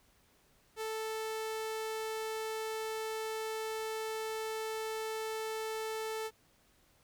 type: tone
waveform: sawtooth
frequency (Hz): 440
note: A4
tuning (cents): 0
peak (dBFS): -32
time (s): 0.76-6.31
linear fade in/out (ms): 50
effects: pink hiss -68 dBFS RMS until 7.03 s